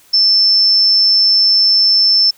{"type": "tone with amplitude modulation", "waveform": "sine", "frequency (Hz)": 5300, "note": "E8", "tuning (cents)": 9, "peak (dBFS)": -5, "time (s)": [0.13, 2.31], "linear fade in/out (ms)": 10, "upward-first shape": "sine", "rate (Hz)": 200, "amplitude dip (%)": 55, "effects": ["white hiss -48 dBFS RMS until 2.37 s"]}